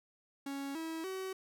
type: tone with pitch steps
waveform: 45% pulse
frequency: 277.2 / 324 / 378.7 Hz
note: C#4 / E4 / F#4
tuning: 0 / -30 / +40 cents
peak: -38 dBFS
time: 0.46-1.33 s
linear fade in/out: 5 ms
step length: 290 ms
effects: none